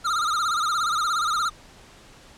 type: tone with vibrato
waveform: square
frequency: 1300 Hz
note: E6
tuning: 24 cents flat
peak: -22 dBFS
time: 0.04-1.5 s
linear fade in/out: 20 ms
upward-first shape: sine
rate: 17 Hz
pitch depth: 130 cents each way
effects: pink hiss -49 dBFS RMS until 2.37 s + low-pass 8000 Hz 12 dB/octave